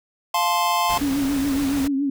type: chord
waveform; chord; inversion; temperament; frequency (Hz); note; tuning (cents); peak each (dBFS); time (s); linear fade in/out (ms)
square; F major; none; equal with one note detuned; 698.5 / 872.4 / 1046.5; F5 / A5 / C6; 0 / -15 / 0; -25 / -24 / -22; 0.34-0.98; 5
type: noise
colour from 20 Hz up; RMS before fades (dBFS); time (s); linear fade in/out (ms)
pink; -31; 0.89-1.88; 10
type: tone with vibrato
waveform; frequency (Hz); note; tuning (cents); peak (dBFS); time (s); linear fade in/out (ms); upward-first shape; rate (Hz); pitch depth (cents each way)
sine; 277.2; C#4; 0; -19; 1.01-2.1; 5; triangle; 7.1; 79
effects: none